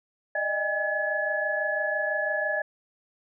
sine tone cluster, 602 / 628 / 807 / 1703 Hz, D5 / D#5 / G#5 / G#6, +43 / +16 / -50 / +43 cents, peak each -31 / -32 / -35 / -27 dBFS, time 0.35-2.62 s, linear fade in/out 5 ms, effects none

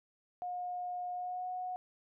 sine tone with pitch glide, 718 to 731.8 Hz, F5 to F#5, +48 to -19 cents, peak -36 dBFS, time 0.42-1.76 s, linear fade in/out 0 ms, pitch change +33 cents, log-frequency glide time 1.12-1.47 s, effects none

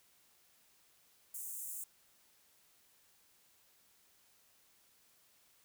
pink high-pass noise, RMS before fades -44 dBFS, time 1.34-1.84 s, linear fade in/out 5 ms, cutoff 7300 Hz, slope 48 dB/octave, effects white hiss -69 dBFS RMS until 5.64 s

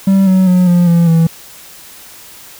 triangle tone with pitch steps, 193.8 / 187.52 / 181.45 / 175.57 / 169.89 / 164.38 Hz, G3 / F#3 / F#3 / F3 / F3 / E3, -20 / +23 / -34 / +9 / -47 / -5 cents, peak -4 dBFS, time 0.07-1.27 s, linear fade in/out 5 ms, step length 200 ms, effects white hiss -36 dBFS RMS until 2.59 s

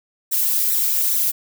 violet noise with flanger, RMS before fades -19 dBFS, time 0.31-1.32 s, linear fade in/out 20 ms, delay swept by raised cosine 0.5 to 3 ms, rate 2.4 Hz, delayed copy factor +0.85, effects none

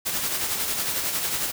white noise with tremolo, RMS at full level -25 dBFS, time 0.05-1.52 s, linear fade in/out 20 ms, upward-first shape sine, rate 11 Hz, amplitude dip 40%, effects none

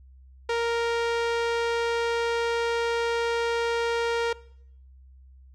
sawtooth tone with low-pass filter, 466.2 Hz, A#4, in tune, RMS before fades -26 dBFS, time 0.49-4.33 s, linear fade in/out 5 ms, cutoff 4600 Hz, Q 0.7, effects noise-tail reverb RT60 0.7 s tail -21 dB re dry + added 65 Hz sine -48 dBFS peak until 5.54 s

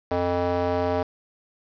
square tone with band-pass filter, 88.3 Hz, F2, 20 cents sharp, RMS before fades -24 dBFS, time 0.11-1.03 s, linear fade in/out 5 ms, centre 630 Hz, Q 1.8, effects resampled to 11025 Hz + 7-bit

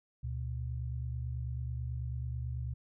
sine tone pair together, 72.1 / 121.26 Hz, D2 / B2, -31 / -31 cents, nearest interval major sixth, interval 900 cents, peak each -37 / -37 dBFS, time 0.23-2.74 s, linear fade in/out 10 ms, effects none

